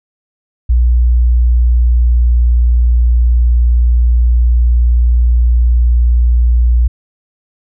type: tone with pitch glide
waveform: sine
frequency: 60.1 to 59.58 Hz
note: B1 to A#1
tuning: -46 to +38 cents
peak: -6 dBFS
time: 0.69-6.88 s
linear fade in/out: 10 ms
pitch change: -16 cents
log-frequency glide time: 1.02-2.76 s
effects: none